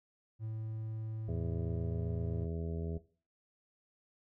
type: tone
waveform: triangle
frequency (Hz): 110.2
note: A2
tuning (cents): +3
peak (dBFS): -35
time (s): 0.39-2.48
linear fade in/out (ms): 50
type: harmonic tone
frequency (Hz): 82.41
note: E2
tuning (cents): 0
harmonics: 1 / 2 / 3 / 4 / 5 / 6 / 7 / 8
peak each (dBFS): -38 / -41 / -48 / -52 / -45 / -53 / -56 / -51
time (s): 1.28-2.98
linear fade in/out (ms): 5
effects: noise-tail reverb RT60 0.4 s tail -17 dB re dry